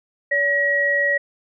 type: tone pair together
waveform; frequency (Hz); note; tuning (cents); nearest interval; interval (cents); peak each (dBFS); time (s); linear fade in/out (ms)
sine; 570 / 1906.8; C#5 / A#6; +48 / +39; octave + major sixth; 2091; -23 / -17; 0.31-1.18; 10
effects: none